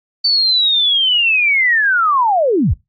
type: linear sweep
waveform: sine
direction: down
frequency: 4563 to 41.2 Hz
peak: -10 dBFS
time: 0.24-2.74 s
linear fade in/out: 10 ms
effects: noise-tail reverb RT60 0.2 s tail -21 dB re dry + MP3 32 kbps